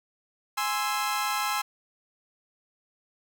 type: chord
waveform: sawtooth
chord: Ab augmented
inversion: none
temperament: equal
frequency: 830.6 / 1046.5 / 1318.5 Hz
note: Ab5 / C6 / E6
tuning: 0 / 0 / 0 cents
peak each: -27 dBFS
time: 0.57-1.62 s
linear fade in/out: 10 ms
effects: none